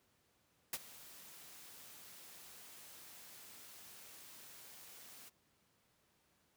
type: noise with ADSR envelope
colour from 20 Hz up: white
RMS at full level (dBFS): -37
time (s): 0.73-5.3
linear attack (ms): 4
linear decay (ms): 41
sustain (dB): -19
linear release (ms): 21
effects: pink hiss -75 dBFS RMS until 6.56 s + high-pass 80 Hz 12 dB/octave